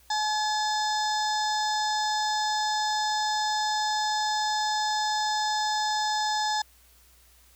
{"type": "harmonic tone with a mistuned harmonic", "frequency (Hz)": 853, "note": "G#5", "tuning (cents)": 46, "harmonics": [1, 2, 4, 5, 6, 7, 8, 9], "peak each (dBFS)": [-26, -33, -35, -40, -33, -42, -42, -44], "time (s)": [0.1, 6.62], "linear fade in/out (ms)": 5, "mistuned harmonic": 4, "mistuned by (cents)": 88, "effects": ["added 60 Hz sine -59 dBFS peak until 7.55 s", "white hiss -59 dBFS RMS until 7.55 s"]}